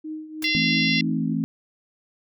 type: tone with tremolo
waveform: sine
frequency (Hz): 311.1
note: D#4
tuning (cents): 0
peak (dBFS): -28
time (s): 0.04-1.34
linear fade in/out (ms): 10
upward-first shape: triangle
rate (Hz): 3.1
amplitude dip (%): 75
type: noise with exponential decay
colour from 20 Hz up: white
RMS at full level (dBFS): -30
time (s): 0.42-0.5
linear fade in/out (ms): 5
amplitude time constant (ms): 17
type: harmonic tone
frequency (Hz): 687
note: F5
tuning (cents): -29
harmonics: 3 / 4 / 5 / 6 / 7 / 8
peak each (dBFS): -24 / -26 / -28 / -30 / -31 / -32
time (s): 0.44-1.01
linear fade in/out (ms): 2
type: chord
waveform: sine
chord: A minor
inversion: second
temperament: just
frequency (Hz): 165 / 220 / 264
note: E3 / A3 / C4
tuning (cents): +2 / 0 / +16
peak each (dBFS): -26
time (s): 0.55-1.44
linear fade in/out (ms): 0
effects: none